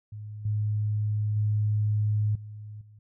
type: tone with level steps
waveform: sine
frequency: 105.7 Hz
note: G#2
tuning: 31 cents sharp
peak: -36 / -24 / -22 / -38 / -49 dBFS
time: 0.12-2.99 s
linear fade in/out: 5 ms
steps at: 0.45 / 1.36 / 2.35 / 2.81 s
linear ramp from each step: 5 ms
effects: none